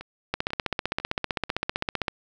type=two click trains; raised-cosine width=0.3 ms; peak=-22 / -9 dBFS; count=4 / 28; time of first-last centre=0.01-1.495 / 0.34-2.082 s; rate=2.02 / 15.5 Hz; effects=none